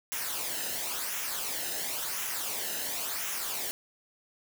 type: noise with flanger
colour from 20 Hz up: white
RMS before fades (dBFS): -34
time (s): 0.12-3.71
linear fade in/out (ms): 0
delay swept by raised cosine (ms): 0.22 to 0.89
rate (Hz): 0.95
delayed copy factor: -0.6
effects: none